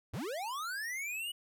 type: linear sweep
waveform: square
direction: up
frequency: 68.1 to 2960 Hz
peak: -37 dBFS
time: 0.13-1.32 s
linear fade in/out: 10 ms
effects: none